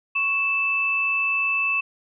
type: tone pair together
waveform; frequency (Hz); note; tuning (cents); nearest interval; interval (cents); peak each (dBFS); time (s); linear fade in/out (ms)
sine; 1108.7 / 2637; C#6 / E7; 0 / 0; octave + minor third; 1500; -30 / -20; 0.15-1.81; 10
effects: none